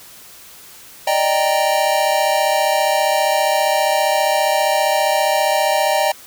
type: chord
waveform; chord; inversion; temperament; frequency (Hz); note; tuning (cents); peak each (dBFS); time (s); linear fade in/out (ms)
square; Eb major seventh; third; equal; 587.3 / 622.3 / 784 / 932.3; D5 / Eb5 / G5 / Bb5; 0 / 0 / 0 / 0; -22 / -20 / -19 / -23; 1.07-6.12; 5
effects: white hiss -41 dBFS RMS until 6.26 s